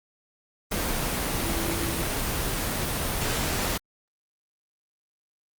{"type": "tone in noise", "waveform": "sine", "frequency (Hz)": 333.5, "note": "E4", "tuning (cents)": 20, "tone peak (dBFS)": -33, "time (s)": [1.39, 2.05], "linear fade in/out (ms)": 10, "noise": "pink", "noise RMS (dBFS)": -27, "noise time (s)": [0.71, 3.78], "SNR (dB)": -9, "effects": ["Opus 24 kbps"]}